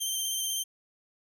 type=tone with vibrato; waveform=15% pulse; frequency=3136 Hz; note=G7; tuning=in tune; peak=-22 dBFS; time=0-0.64 s; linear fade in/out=20 ms; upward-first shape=square; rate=16 Hz; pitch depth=18 cents each way; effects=none